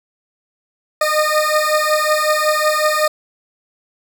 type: beating tone pair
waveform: 20% pulse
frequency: 609 / 614.4 Hz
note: D#5 / D#5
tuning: -37 / -22 cents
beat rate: 5.4 Hz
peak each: -12 dBFS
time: 1.01-3.08 s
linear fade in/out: 5 ms
effects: none